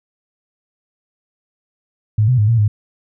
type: tone with pitch steps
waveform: sine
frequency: 107 / 126.7 / 105.1 / 115.9 / 104.9 Hz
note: A2 / B2 / G#2 / A#2 / G#2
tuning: -48 / +45 / +21 / -10 / +18 cents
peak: -10 dBFS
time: 2.18-2.68 s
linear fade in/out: 5 ms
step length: 100 ms
effects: none